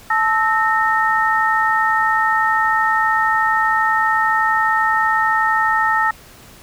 sine tone cluster, 875 / 1307 / 1838 Hz, A5 / E6 / A#6, -10 / -15 / -25 cents, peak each -18 dBFS, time 0.1-6.11 s, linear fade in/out 5 ms, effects pink hiss -43 dBFS RMS until 6.62 s

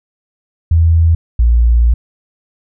sine tone pair in turn, 82.41 / 58.47 Hz, E2 / A#1, 0 / +6 cents, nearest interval tritone, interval 594 cents, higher first, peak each -6 dBFS, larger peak neither, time 0.71-1.15 / 1.39-1.94 s, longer second, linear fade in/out 5 ms, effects none

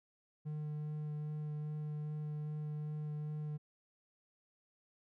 triangle tone with vibrato, 151 Hz, D3, 48 cents sharp, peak -36 dBFS, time 0.45-3.58 s, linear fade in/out 20 ms, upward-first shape sine, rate 2.5 Hz, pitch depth 10 cents each way, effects none

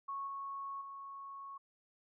sine tone with level steps, 1103 Hz, C#6, 9 cents flat, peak -38 / -40 / -45 dBFS, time 0.08-1.58 s, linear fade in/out 10 ms, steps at 0.27 / 0.81 s, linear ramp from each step 5 ms, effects none

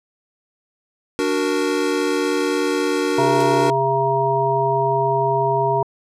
square chord, D augmented, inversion none, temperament equal, 293.7 / 370 / 466.2 Hz, D4 / F#4 / A#4, 0 / 0 / 0 cents, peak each -23 dBFS, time 1.19-3.7 s, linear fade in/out 0 ms
harmonic tone, 134.7 Hz, C#3, 49 cents flat, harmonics 1 / 3 / 5 / 7, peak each -25 / -21 / -22 / -19 dBFS, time 3.18-5.83 s, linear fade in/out 5 ms
white noise with exponential decay, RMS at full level -25 dBFS, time 3.4-3.47 s, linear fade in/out 5 ms, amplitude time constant 15 ms
effects low-pass 9000 Hz 12 dB/octave

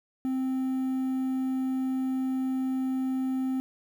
triangle tone with quantisation, 261.6 Hz, C4, in tune, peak -24 dBFS, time 0.25-3.6 s, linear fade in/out 0 ms, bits 9, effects none

